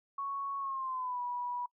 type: tone with pitch glide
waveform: sine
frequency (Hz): 1108.7 to 976.4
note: C#6 to B5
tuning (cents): 0 to -20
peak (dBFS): -34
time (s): 0.18-1.66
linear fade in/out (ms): 5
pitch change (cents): -220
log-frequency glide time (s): 0.59-1.21
effects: noise-tail reverb RT60 0.1 s tail -25 dB re dry

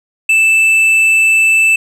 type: tone with tanh clipping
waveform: triangle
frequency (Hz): 2641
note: E7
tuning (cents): +3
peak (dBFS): -8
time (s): 0.29-1.76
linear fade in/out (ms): 5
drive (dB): 10
effects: none

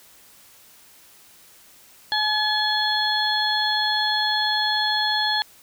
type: harmonic tone with a mistuned harmonic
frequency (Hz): 854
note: G#5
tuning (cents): +48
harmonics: 1 / 2 / 4 / 5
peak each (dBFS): -25 / -25 / -25 / -25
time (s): 2.12-5.42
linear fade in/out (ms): 0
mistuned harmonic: 4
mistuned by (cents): -19
effects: white hiss -51 dBFS RMS until 5.62 s

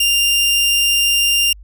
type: tone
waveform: sawtooth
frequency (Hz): 2794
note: F7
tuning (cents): 0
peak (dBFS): -9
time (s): 0-1.53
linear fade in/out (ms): 5
effects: added 50 Hz sine -36 dBFS peak until 1.63 s

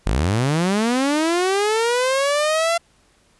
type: linear sweep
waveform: sawtooth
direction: up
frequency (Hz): 40.72 to 686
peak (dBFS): -13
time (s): 0.06-2.78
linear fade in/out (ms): 10
effects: pink hiss -58 dBFS RMS until 3.39 s + resampled to 24000 Hz

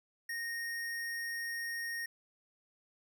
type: tone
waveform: square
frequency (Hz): 1857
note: A#6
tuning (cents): -7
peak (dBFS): -37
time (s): 0.29-2.06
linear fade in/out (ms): 5
effects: none

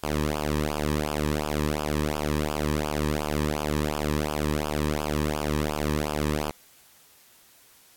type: tone with flanger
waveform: sawtooth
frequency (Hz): 75.1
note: D2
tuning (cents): +39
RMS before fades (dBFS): -27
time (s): 0.03-6.51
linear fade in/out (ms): 5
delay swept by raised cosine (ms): 0.49 to 1.44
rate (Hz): 2.8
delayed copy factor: -1
effects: white hiss -56 dBFS RMS until 7.96 s + AAC 64 kbps

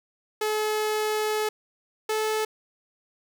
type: tone pair in turn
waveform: sawtooth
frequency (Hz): 428.3 / 433.8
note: A4 / A4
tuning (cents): -47 / -25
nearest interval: unison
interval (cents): 22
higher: second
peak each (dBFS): -20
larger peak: neither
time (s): 0.41-1.49 / 2.09-2.45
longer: first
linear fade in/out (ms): 5
effects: 10-bit

